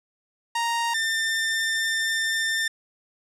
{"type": "tone pair in turn", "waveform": "sawtooth", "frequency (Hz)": [932.3, 1795.9], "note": ["A#5", "A6"], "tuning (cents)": [0, 35], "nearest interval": "major seventh", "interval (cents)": 1135, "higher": "second", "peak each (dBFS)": -19, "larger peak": "neither", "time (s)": [[0.55, 0.94], [0.94, 2.68]], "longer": "second", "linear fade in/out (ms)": 5, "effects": ["low-pass 10000 Hz 12 dB/octave"]}